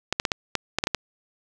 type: clicks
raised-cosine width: 0.2 ms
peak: -5 dBFS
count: 9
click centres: 0.126 / 0.199 / 0.252 / 0.318 / 0.553 / 0.786 / 0.839 / 0.871 / 0.947 s
effects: none